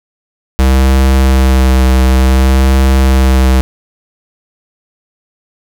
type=tone with vibrato; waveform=square; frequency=65.41 Hz; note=C2; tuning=in tune; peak=-6 dBFS; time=0.59-3.61 s; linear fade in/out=0 ms; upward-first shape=sine; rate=0.56 Hz; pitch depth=20 cents each way; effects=none